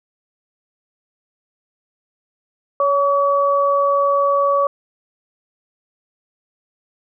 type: tone pair together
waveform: sine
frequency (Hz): 561.3 / 1137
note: C#5 / C#6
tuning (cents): +22 / +44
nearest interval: octave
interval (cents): 1222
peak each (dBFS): -16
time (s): 2.8-4.67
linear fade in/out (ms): 2
effects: none

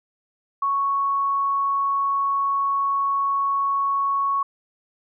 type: tone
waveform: sine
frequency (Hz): 1108.7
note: C#6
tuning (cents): 0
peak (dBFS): -19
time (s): 0.62-4.43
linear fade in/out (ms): 5
effects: none

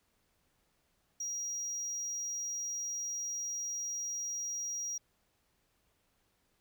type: tone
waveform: triangle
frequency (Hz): 5720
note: F8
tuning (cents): +41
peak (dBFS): -34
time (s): 1.2-4.98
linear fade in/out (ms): 5
effects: pink hiss -75 dBFS RMS until 6.6 s

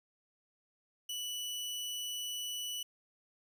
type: tone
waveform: sawtooth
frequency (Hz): 2960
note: F#7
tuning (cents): 0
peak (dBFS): -34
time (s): 1.09-2.83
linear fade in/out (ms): 5
effects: none

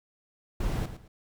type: noise with echo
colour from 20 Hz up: brown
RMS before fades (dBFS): -29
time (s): 0.6-0.86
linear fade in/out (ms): 5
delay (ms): 110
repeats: 2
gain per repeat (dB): -11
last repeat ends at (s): 1.08
effects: none

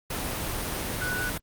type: tone in noise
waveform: sine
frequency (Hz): 1480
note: F#6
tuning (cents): 0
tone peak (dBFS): -29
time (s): 1.01-1.3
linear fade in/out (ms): 5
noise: pink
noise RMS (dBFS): -31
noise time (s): 0.1-1.38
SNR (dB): -1
effects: Opus 32 kbps

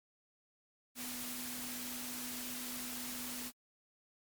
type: tone in noise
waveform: sine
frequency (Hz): 247.3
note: B3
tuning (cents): +3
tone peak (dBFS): -47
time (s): 0.95-3.52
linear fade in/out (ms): 50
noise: white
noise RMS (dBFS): -43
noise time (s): 0.95-3.52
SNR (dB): -7
effects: MP3 96 kbps

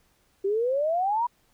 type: exponential sweep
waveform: sine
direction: up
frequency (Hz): 382 to 987.8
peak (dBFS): -22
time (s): 0.44-1.27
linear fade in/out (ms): 10
effects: pink hiss -66 dBFS RMS until 1.53 s

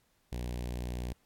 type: tone with notch filter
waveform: sawtooth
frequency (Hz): 60.7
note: B1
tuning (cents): -29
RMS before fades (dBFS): -37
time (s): 0.32-1.13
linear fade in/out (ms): 5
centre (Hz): 1300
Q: 1.2
effects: pink hiss -72 dBFS RMS until 1.25 s + AAC 64 kbps

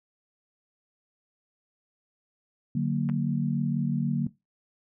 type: chord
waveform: sine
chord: D augmented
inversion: none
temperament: equal with one note detuned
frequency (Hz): 146.83 / 185 / 231.2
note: D3 / F#3 / A#3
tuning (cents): 0 / 0 / -14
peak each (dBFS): -27 / -29 / -28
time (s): 2.75-4.27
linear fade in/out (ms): 5
type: clicks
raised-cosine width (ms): 0.5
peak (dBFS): -28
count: 2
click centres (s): 3.09 / 3.097
effects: noise-tail reverb RT60 0.2 s tail -18 dB re dry

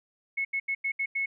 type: tone bursts at uneven times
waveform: sine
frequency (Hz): 2191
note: C#7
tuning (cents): -21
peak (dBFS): -26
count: 6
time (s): 0.37-0.45 / 0.53-0.6 / 0.68-0.75 / 0.84-0.92 / 0.99-1.06 / 1.15-1.26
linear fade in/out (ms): 10
effects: none

